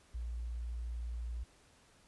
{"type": "tone", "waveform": "sine", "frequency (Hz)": 58.7, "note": "A#1", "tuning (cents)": 13, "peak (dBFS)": -37, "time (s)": [0.14, 1.44], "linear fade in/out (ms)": 10, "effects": ["pink hiss -65 dBFS RMS until 2.07 s", "resampled to 24000 Hz"]}